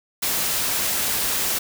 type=noise; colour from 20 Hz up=white; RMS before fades=-23 dBFS; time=0.22-1.59 s; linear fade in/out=10 ms; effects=none